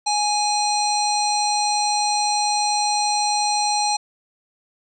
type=harmonic tone; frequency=830.6 Hz; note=G#5; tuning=in tune; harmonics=1 / 3 / 5 / 7 / 9 / 10; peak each=-20 / -32 / -24 / -28 / -32 / -32 dBFS; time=0.06-3.97 s; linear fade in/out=10 ms; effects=none